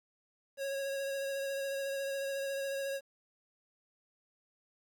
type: tone with vibrato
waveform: square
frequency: 549 Hz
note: C#5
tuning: 17 cents flat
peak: -35 dBFS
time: 0.57-3.01 s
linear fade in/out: 50 ms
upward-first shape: sine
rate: 14 Hz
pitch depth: 17 cents each way
effects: 11-bit